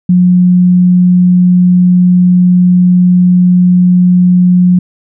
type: tone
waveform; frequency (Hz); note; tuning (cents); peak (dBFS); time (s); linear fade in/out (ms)
sine; 179.8; F#3; -49; -3; 0.09-4.79; 5
effects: none